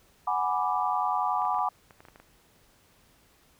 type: chord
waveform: sine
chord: G# half-diminished seventh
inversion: third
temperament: equal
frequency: 740 / 830.6 / 987.8 / 1174.7 Hz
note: F#5 / G#5 / B5 / D6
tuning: 0 / 0 / 0 / 0 cents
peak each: -30 dBFS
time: 0.27-1.69 s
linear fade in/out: 5 ms
type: clicks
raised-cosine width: 0.5 ms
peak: -34 dBFS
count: 10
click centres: 1.42 / 1.452 / 1.545 / 1.588 / 1.908 / 2.005 / 2.052 / 2.085 / 2.159 / 2.2 s
effects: pink hiss -62 dBFS RMS until 3.59 s